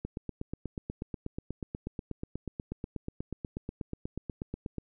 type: click train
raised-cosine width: 3 ms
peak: -22 dBFS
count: 40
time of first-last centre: 0.05-4.783 s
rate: 8.24 Hz
effects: none